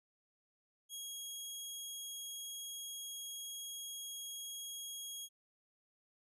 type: tone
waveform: 15% pulse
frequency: 3293 Hz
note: G#7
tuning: 15 cents flat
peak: -36 dBFS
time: 0.89-5.29 s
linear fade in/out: 50 ms
effects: resampled to 32000 Hz